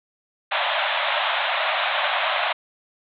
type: band-pass noise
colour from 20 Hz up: pink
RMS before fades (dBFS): -23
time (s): 0.51-2.53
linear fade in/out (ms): 10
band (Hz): 580 to 3800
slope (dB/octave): 96
effects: none